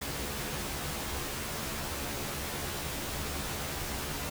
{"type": "noise with comb filter", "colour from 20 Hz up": "pink", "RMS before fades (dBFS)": -36, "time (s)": [0.01, 4.3], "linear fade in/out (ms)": 10, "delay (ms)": 14, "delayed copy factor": 0.9, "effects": []}